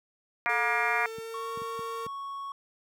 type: harmonic tone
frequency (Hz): 237.5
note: A#3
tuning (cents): +33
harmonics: 3 / 4 / 5 / 6 / 7 / 8 / 9 / 10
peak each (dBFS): -33 / -33 / -33 / -33 / -33 / -33 / -33 / -33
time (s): 0.46-1.06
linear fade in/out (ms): 0
type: tone with pitch glide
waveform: 45% pulse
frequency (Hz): 440 to 458.7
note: A4 to A#4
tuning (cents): 0 to -28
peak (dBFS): -37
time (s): 0.49-2.07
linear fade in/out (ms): 5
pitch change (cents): +72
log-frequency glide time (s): 0.77-1.5
type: clicks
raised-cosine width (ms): 5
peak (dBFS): -29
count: 5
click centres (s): 1.184 / 1.574 / 1.618 / 1.792 / 2.065
type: tone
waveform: triangle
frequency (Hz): 1108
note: C#6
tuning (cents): -1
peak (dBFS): -33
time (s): 1.34-2.52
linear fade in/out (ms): 2
effects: high-pass 150 Hz 12 dB/octave